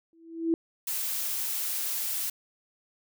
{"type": "tone with exponential growth", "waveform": "sine", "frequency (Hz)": 329.5, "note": "E4", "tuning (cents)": -1, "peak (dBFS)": -19, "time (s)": [0.13, 0.54], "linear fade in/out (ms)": 1, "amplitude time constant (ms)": 87}
{"type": "noise", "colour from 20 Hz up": "blue", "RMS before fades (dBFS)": -31, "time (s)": [0.87, 2.3], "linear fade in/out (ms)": 5}
{"effects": []}